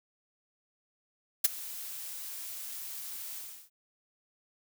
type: noise with ADSR envelope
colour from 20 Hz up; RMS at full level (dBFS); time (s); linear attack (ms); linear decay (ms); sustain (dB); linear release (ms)
blue; -20; 1.44-3.7; 10; 18; -21; 340
effects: none